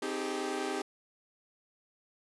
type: chord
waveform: sawtooth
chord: Ab major seventh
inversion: first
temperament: equal with one note detuned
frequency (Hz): 261.6 / 311.1 / 392 / 422.3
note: C4 / Eb4 / G4 / Ab4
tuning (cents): 0 / 0 / 0 / +29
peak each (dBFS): -36 / -35 / -32 / -37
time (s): 0.02-0.82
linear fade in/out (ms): 5
effects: resampled to 24000 Hz